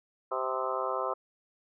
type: harmonic tone with a mistuned harmonic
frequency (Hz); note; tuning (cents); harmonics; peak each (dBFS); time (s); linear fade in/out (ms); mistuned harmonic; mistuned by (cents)
130.1; C3; -9; 3 / 4 / 5 / 6 / 7 / 8 / 9 / 10; -38 / -35 / -37 / -40 / -42 / -35 / -39 / -37; 0.31-1.14; 10; 9; +50
effects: none